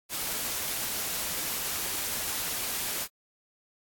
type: noise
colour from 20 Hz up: white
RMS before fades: -32 dBFS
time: 0.09-3.08 s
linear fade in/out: 50 ms
effects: AAC 64 kbps